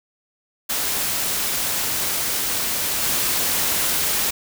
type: noise with level steps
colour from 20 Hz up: white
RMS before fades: -23 / -21 dBFS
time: 0.69-4.31 s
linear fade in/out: 10 ms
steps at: 3.02 s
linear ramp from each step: 2 ms
effects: none